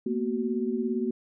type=tone cluster; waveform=sine; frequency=225.9 / 243.4 / 374.5 Hz; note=A3 / B3 / F#4; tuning=+46 / -25 / +21 cents; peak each=-30 dBFS; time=0.06-1.11 s; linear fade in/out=5 ms; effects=none